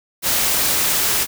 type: noise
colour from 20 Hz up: white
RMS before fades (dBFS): -18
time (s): 0.22-1.27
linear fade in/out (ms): 50
effects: none